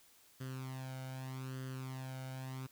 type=tone with flanger; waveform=sawtooth; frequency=130.81 Hz; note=C3; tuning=in tune; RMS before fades=-44 dBFS; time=0.4-2.67 s; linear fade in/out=10 ms; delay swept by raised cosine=0.63 to 1.36 ms; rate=0.82 Hz; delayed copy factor=+0.7; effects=white hiss -65 dBFS RMS until 2.71 s